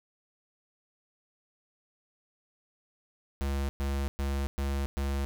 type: tone bursts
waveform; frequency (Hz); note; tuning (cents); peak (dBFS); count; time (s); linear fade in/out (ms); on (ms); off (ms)
square; 69.3; C#2; 0; -29; 5; 3.41-5.25; 0; 280; 110
effects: none